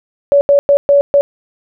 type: tone bursts at uneven times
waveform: sine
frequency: 567 Hz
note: C#5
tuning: 39 cents sharp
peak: -5 dBFS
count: 5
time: 0.32-0.41 / 0.49-0.59 / 0.69-0.77 / 0.89-1.01 / 1.14-1.21 s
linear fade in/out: 0 ms
effects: none